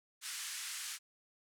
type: band-pass noise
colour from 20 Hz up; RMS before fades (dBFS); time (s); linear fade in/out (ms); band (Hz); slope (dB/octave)
white; -43; 0.21-0.99; 50; 1300 to 10000; 24
effects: none